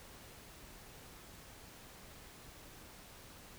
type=silence; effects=pink hiss -55 dBFS RMS until 3.58 s